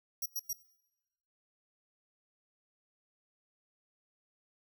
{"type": "tone bursts", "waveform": "15% pulse", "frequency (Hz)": 5700, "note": "F8", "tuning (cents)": 34, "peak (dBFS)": -28, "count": 3, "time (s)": [0.22, 0.531], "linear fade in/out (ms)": 5, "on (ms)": 39, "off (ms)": 97, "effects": ["noise-tail reverb RT60 1.0 s tail -21 dB re dry"]}